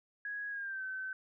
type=tone with pitch glide; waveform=sine; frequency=1661 to 1532 Hz; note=G#6 to G6; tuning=0 to -40 cents; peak=-37 dBFS; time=0.25-1.13 s; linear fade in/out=2 ms; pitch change=-140 cents; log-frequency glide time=0.5-0.83 s; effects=none